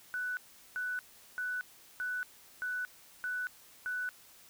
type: tone bursts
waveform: sine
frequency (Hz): 1488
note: F#6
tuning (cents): +9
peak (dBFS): -33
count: 7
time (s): 0.14-4.09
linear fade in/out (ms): 0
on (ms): 230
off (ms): 390
effects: white hiss -58 dBFS RMS until 4.49 s